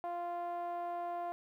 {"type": "tone with low-pass filter", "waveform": "5% pulse", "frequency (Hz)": 347.8, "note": "F4", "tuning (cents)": -7, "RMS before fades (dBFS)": -39, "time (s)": [0.04, 1.32], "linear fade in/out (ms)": 0, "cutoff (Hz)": 790, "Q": 7.5, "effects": ["12-bit"]}